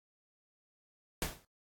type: noise with exponential decay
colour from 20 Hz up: pink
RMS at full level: -31 dBFS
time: 1.22-1.45 s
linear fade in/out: 1 ms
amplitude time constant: 50 ms
effects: AAC 64 kbps

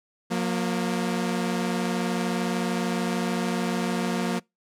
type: tone pair together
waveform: sawtooth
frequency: 179.73 / 233.1 Hz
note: F3 / A#3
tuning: +50 / 0 cents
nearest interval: perfect fourth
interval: 450 cents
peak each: -23 / -23 dBFS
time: 0.3-4.4 s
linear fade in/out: 20 ms
effects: noise-tail reverb RT60 0.2 s tail -26 dB re dry + low-pass 11000 Hz 12 dB/octave

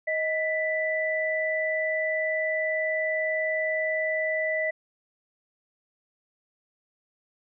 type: tone pair together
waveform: sine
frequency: 629.8 / 1980 Hz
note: D#5 / B6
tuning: +21 / +4 cents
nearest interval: octave + minor sixth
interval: 1983 cents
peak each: -27 dBFS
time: 0.07-4.71 s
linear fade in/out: 10 ms
effects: none

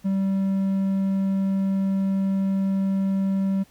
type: tone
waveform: triangle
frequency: 193.7 Hz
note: G3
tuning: 20 cents flat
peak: -18 dBFS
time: 0.04-3.64 s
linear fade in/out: 20 ms
effects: pink hiss -57 dBFS RMS until 3.7 s

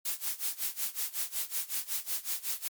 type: noise with tremolo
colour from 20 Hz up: blue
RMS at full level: -31 dBFS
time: 0.05-2.68 s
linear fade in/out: 5 ms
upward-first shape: sine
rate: 5.4 Hz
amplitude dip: 90%
effects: MP3 96 kbps

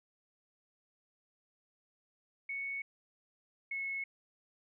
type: tone pair in turn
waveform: sine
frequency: 2217 / 2189 Hz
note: C#7 / C#7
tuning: 0 / -22 cents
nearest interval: unison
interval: 22 cents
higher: first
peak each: -36 / -35 dBFS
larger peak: second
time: 2.49-2.82 / 3.71-4.04 s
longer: neither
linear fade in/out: 5 ms
effects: none

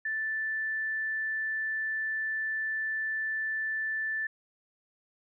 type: tone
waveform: sine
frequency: 1760 Hz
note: A6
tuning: in tune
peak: -29 dBFS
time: 0.05-4.27 s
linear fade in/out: 5 ms
effects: none

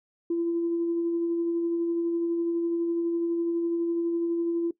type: tone with tremolo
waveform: sine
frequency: 338.3 Hz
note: E4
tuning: 45 cents sharp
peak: -22 dBFS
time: 0.3-4.71 s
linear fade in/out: 5 ms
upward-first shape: sine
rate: 12 Hz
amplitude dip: 25%
effects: noise-tail reverb RT60 0.1 s tail -19 dB re dry + tanh soft clip ceiling -18 dBFS

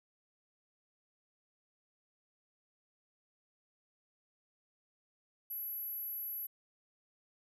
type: tone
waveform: sine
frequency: 11670 Hz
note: F#9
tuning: 25 cents flat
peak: -38 dBFS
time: 5.5-6.47 s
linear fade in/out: 10 ms
effects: none

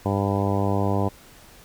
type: harmonic tone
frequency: 99.4 Hz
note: G2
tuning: 25 cents sharp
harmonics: 1 / 2 / 3 / 4 / 5 / 6 / 7 / 8 / 9 / 10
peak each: -24 / -27 / -29 / -30 / -31 / -32 / -32 / -33 / -34 / -34 dBFS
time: 0.05-1.09 s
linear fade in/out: 10 ms
effects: pink hiss -49 dBFS RMS until 1.64 s

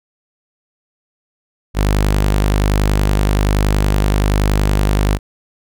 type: tone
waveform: sawtooth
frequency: 50.6 Hz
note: G#1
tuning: 44 cents flat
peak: -8 dBFS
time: 1.74-5.19 s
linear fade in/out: 50 ms
effects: none

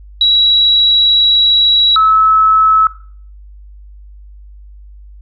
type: tone pair in turn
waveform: sine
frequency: 3891 / 1298.5 Hz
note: B7 / E6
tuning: -27 / -26 cents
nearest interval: octave + perfect fifth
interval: 1899 cents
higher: first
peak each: -6 dBFS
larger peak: neither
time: 0.21-1.96 / 1.96-2.87 s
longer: first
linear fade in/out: 2 ms
effects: noise-tail reverb RT60 0.5 s tail -17 dB re dry + added 50 Hz sine -33 dBFS peak until 5.21 s

